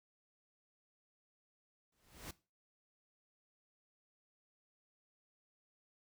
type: noise with exponential growth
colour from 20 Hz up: pink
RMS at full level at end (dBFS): -44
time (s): 1.92-2.31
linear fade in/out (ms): 5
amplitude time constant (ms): 83
effects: noise-tail reverb RT60 0.3 s tail -18 dB re dry